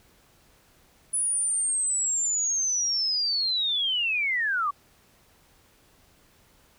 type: linear sweep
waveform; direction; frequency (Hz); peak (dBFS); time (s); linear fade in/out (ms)
sine; down; 9956 to 1111; -23; 1.13-4.71; 10
effects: pink hiss -60 dBFS RMS until 6.78 s